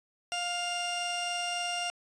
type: tone pair together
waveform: sawtooth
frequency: 704.4 / 2794 Hz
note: F5 / F7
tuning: +15 / 0 cents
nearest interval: 2 octaves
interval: 2385 cents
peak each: -30 / -30 dBFS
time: 0.32-1.9 s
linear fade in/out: 0 ms
effects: resampled to 22050 Hz